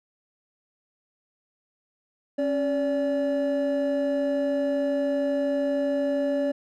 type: tone pair together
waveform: triangle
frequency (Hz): 274.3 / 575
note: C#4 / D5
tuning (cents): -18 / -37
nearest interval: octave + minor second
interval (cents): 1281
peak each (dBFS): -24 / -22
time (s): 2.38-6.52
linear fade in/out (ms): 10
effects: tanh soft clip ceiling -13 dBFS